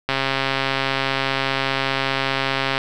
click train, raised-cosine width 0.3 ms, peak -4 dBFS, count 364, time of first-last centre 0.09-2.779 s, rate 135 Hz, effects none

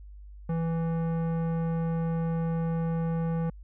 sine tone with tanh clipping, 165.1 Hz, E3, 3 cents sharp, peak -28 dBFS, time 0.49-3.5 s, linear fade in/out 5 ms, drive 15 dB, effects added 50 Hz sine -43 dBFS peak until 3.63 s

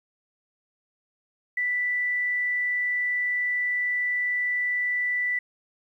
sine tone, 1975.5 Hz, B6, in tune, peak -23 dBFS, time 1.57-5.39 s, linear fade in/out 5 ms, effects 10-bit

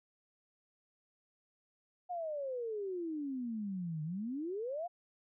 sine exponential two-way sweep, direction down then up, 731 to 150 to 731 Hz, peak -36 dBFS, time 2.09-4.88 s, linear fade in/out 20 ms, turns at 4.03 s, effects none

